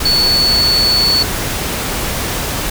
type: tone in noise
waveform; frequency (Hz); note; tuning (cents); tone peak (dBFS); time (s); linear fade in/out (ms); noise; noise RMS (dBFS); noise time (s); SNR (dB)
sine; 4435; C#8; 0; -10; 0.05-1.23; 5; pink; -19; 0-2.7; +6
effects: none